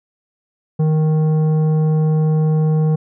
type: tone with tanh clipping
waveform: sine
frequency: 155.8 Hz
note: D#3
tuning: 3 cents sharp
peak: -14 dBFS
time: 0.79-2.96 s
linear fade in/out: 10 ms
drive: 10 dB
effects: none